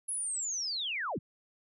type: linear sweep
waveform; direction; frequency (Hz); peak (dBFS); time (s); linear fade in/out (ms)
sine; down; 10700 to 65.41; -32; 0.08-1.19; 10
effects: none